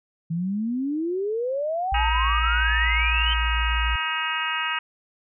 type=exponential sweep; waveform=sine; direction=up; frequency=160 to 3138 Hz; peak=-23 dBFS; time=0.3-3.34 s; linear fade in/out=10 ms
type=tone; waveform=sine; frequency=57.6 Hz; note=A#1; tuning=20 cents flat; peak=-22 dBFS; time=1.92-3.96 s; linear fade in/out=5 ms
type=harmonic tone; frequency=316.9 Hz; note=D#4; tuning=32 cents sharp; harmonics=3 / 4 / 5 / 6 / 7 / 8 / 9; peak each=-32 / -30 / -31 / -32 / -36 / -31 / -30 dBFS; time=1.94-4.79 s; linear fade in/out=5 ms
effects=none